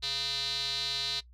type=tone with band-pass filter; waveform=square; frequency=138.59 Hz; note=C#3; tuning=in tune; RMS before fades=-33 dBFS; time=0.02-1.21 s; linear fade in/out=20 ms; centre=4000 Hz; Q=7.6; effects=noise-tail reverb RT60 0.1 s tail -19 dB re dry + added 60 Hz sine -52 dBFS peak until 1.33 s